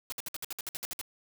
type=noise bursts; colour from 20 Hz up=white; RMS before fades=-37 dBFS; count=12; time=0.1-1.013 s; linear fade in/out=0 ms; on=22 ms; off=59 ms; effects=none